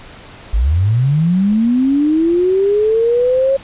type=linear sweep; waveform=sine; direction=up; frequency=46.79 to 549 Hz; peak=-10 dBFS; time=0.53-3.57 s; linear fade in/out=10 ms; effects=pink hiss -37 dBFS RMS until 3.63 s + resampled to 8000 Hz